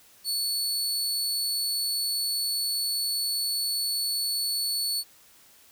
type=tone; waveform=sawtooth; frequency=4435 Hz; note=C#8; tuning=in tune; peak=-23 dBFS; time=0.24-5.04 s; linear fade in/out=50 ms; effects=white hiss -56 dBFS RMS until 5.71 s

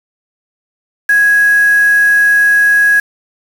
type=tone with quantisation; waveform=sine; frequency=1661.2 Hz; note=G#6; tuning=in tune; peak=-6 dBFS; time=1.09-3 s; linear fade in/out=5 ms; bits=4; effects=none

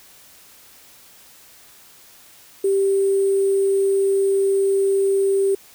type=tone with sample-and-hold; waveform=sine; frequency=391.5 Hz; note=G4; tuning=2 cents flat; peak=-15 dBFS; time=2.64-5.55 s; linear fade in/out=5 ms; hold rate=8820 Hz; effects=white hiss -48 dBFS RMS until 5.74 s

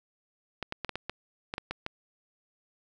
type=clicks; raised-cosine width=0.3 ms; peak=-17 dBFS; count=10; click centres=0.627 / 0.724 / 0.847 / 0.893 / 0.956 / 1.096 / 1.539 / 1.581 / 1.71 / 1.864 s; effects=none

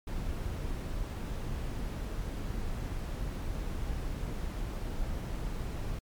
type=noise; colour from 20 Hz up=brown; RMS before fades=-35 dBFS; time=0.07-5.99 s; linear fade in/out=5 ms; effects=MP3 96 kbps

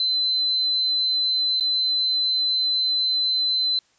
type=tone with dropouts; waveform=sine; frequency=4052 Hz; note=B7; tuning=44 cents sharp; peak=-19 dBFS; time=0-3.79 s; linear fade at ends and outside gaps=2 ms; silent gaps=1.599-1.607 s; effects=white hiss -62 dBFS RMS until 3.98 s + resampled to 16000 Hz

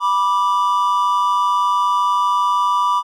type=tone pair together; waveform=triangle; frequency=982.1 / 1174.7 Hz; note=B5 / D6; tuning=-10 / 0 cents; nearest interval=minor third; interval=310 cents; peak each=-15 dBFS; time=0-3.03 s; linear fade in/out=50 ms; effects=none

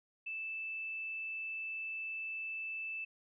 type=tone; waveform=sine; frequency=2637 Hz; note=E7; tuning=in tune; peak=-38 dBFS; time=0.26-3.05 s; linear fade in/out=10 ms; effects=none

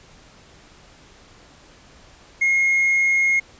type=tone with hard clipping; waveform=sine; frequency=2151 Hz; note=C7; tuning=47 cents sharp; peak=-16 dBFS; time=2.41-3.4 s; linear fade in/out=10 ms; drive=2 dB; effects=pink hiss -49 dBFS RMS until 3.59 s + resampled to 16000 Hz

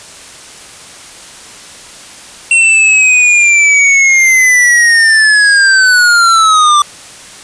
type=linear sweep; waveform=square; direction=down; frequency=2726 to 1168 Hz; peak=-5 dBFS; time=2.51-6.82 s; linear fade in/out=2 ms; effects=white hiss -32 dBFS RMS until 7.43 s + resampled to 22050 Hz

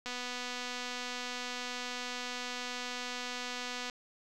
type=click train; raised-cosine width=0.2 ms; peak=-22 dBFS; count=949; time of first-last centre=0.06-3.898 s; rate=247 Hz; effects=none

